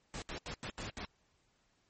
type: noise bursts at uneven times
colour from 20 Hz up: pink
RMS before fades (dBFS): -42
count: 6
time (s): 0.14-0.22 / 0.29-0.38 / 0.46-0.54 / 0.63-0.7 / 0.78-0.9 / 0.97-1.05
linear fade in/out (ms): 0
effects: pink hiss -74 dBFS RMS until 1.89 s + MP3 32 kbps